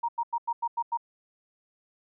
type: tone bursts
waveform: sine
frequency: 938 Hz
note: A#5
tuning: 11 cents sharp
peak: -25 dBFS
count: 7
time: 0.03-0.974 s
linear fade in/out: 10 ms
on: 56 ms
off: 92 ms
effects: none